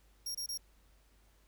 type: tone bursts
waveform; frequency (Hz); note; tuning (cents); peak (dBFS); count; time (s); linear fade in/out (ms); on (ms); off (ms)
sawtooth; 5588; F8; 0; -34; 3; 0.26-0.576; 5; 88; 26
effects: added 50 Hz sine -64 dBFS peak until 1.47 s + pink hiss -70 dBFS RMS until 1.47 s